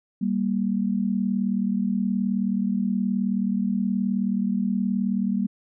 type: tone pair together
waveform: sine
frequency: 196 / 234.9 Hz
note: G3 / A#3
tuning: 0 / +13 cents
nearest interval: minor third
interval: 313 cents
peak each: -23 / -25 dBFS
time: 0.21-5.47 s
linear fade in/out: 10 ms
effects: none